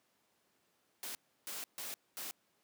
white noise bursts at uneven times, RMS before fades -43 dBFS, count 4, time 1.03-1.15 / 1.47-1.64 / 1.78-1.94 / 2.17-2.31 s, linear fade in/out 0 ms, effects pink hiss -75 dBFS RMS until 2.63 s + high-pass 200 Hz 12 dB/octave

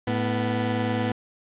20% pulse tone pair together, 109.08 / 247.8 Hz, A2 / B3, -15 / +6 cents, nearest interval octave + major second, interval 1421 cents, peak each -21 dBFS, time 0.07-1.12 s, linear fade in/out 5 ms, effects resampled to 8000 Hz + 8-bit

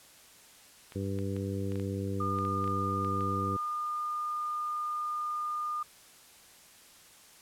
clicks, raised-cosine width 0.3 ms, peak -31 dBFS, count 12, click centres 0.922 / 1.188 / 1.365 / 1.72 / 1.757 / 1.798 / 2.387 / 2.451 / 2.642 / 2.677 / 3.047 / 3.208 s
harmonic tone, 98 Hz, G2, in tune, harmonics 1 / 2 / 3 / 4 / 5, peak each -34 / -37 / -39 / -40 / -41 dBFS, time 0.95-3.57 s, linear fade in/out 10 ms
sine tone, 1214 Hz, D#6, 43 cents flat, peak -31 dBFS, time 2.2-5.83 s, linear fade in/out 5 ms
effects white hiss -56 dBFS RMS until 7.41 s + low-pass 12000 Hz 12 dB/octave

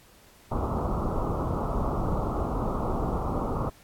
pink low-pass noise, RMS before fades -28 dBFS, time 0.51-3.7 s, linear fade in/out 10 ms, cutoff 1300 Hz, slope 96 dB/octave, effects pink hiss -56 dBFS RMS until 3.83 s + AAC 64 kbps

